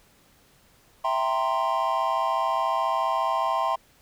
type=chord; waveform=triangle; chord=C dominant seventh; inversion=first; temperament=equal; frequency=659.3 / 784 / 932.3 / 1046.5 Hz; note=E5 / G5 / Bb5 / C6; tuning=0 / 0 / 0 / 0 cents; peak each=-27 / -27 / -27 / -24 dBFS; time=1.04-3.76 s; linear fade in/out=10 ms; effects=pink hiss -59 dBFS RMS until 4.01 s